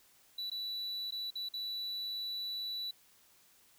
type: tone with dropouts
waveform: triangle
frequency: 3951 Hz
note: B7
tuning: in tune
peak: -35 dBFS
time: 0.38-2.91 s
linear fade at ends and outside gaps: 5 ms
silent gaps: 0.5-0.515 / 1.108-1.121 / 1.305-1.354 / 1.488-1.537 s
effects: white hiss -65 dBFS RMS until 3.78 s